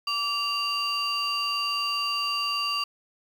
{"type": "tone cluster", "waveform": "sine", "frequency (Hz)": [1159, 2788, 4689], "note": ["D6", "F7", "D8"], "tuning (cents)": [-23, -4, -4], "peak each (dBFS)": -28, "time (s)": [0.07, 2.84], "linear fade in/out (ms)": 5, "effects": ["tanh soft clip ceiling -20 dBFS", "8-bit"]}